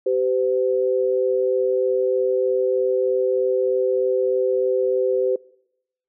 sine tone pair together, 386.7 / 509.9 Hz, G4 / C5, -24 / -45 cents, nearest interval perfect fourth, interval 479 cents, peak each -20 dBFS, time 0.06-5.36 s, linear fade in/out 5 ms, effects noise-tail reverb RT60 0.8 s tail -23 dB re dry

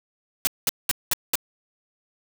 white noise bursts, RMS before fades -21 dBFS, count 5, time 0.45-1.355 s, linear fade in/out 0 ms, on 21 ms, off 200 ms, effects none

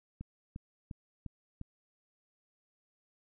click train, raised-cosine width 5 ms, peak -29 dBFS, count 5, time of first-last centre 0.21-1.614 s, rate 2.85 Hz, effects none

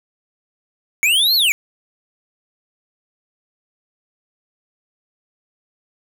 square linear two-way sweep, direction up then down, 2200 to 4428 to 2200 Hz, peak -13 dBFS, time 1.03-1.52 s, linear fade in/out 0 ms, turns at 1.35 s, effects none

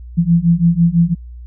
sine beating tone pair, 166.5 / 172.5 Hz, E3 / F3, +18 / -21 cents, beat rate 6 Hz, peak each -13 / -12 dBFS, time 0.17-1.15 s, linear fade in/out 20 ms, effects added 60 Hz sine -30 dBFS peak until 1.46 s

